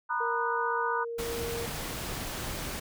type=chord; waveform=sine; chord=B major seventh; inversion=third; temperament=equal with one note detuned; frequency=932.3 / 987.8 / 1224.5 / 1480 Hz; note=A#5 / B5 / D#6 / F#6; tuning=0 / 0 / -28 / 0 cents; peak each=-33 dBFS; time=0.09-1.05 s; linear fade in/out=20 ms
type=tone; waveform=sine; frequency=466.2 Hz; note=A#4; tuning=in tune; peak=-33 dBFS; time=0.2-1.66 s; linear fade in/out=10 ms
type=noise; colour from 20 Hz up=pink; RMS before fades=-36 dBFS; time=1.18-2.8 s; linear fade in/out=10 ms
effects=none